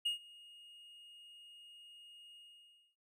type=tone with ADSR envelope; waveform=triangle; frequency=2859 Hz; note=F7; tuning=40 cents sharp; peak=-29 dBFS; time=0.05-2.96 s; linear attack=11 ms; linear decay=120 ms; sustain=-24 dB; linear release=600 ms; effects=none